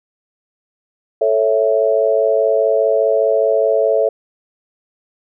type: chord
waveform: sine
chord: A major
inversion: none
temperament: equal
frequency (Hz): 440 / 554.4 / 659.3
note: A4 / C#5 / E5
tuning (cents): 0 / 0 / 0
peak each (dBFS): -16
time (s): 1.21-4.09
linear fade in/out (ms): 5
effects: none